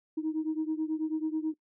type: beating tone pair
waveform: sine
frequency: 311 / 320.2 Hz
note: D#4 / D#4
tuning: -1 / +50 cents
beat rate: 9.2 Hz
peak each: -30 / -32 dBFS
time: 0.17-1.54 s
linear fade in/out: 10 ms
effects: noise-tail reverb RT60 0.1 s tail -22 dB re dry + tanh soft clip ceiling -23 dBFS